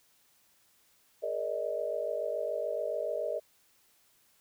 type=tone cluster; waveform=sine; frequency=419.4 / 473.1 / 582 / 629 Hz; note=G#4 / A#4 / D5 / D#5; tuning=+17 / +26 / -16 / +19 cents; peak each=-40 / -37 / -36 / -34 dBFS; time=1.22-3.4 s; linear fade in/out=20 ms; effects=white hiss -67 dBFS RMS until 4.4 s